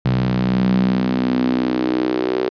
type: tone with high-pass filter sweep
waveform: sawtooth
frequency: 62.8 Hz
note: B1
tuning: 30 cents sharp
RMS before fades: -18 dBFS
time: 0.05-2.49 s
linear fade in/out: 0 ms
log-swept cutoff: 140 to 390 Hz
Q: 5.5
effects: resampled to 11025 Hz